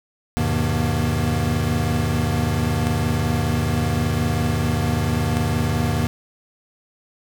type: tone cluster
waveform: square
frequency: 80.4 / 101.2 / 126.4 / 156.4 / 236.8 Hz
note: E2 / G#2 / B2 / D#3 / A#3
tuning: -43 / -44 / +41 / +9 / +27 cents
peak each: -26 dBFS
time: 0.37-6.07 s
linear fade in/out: 0 ms
effects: none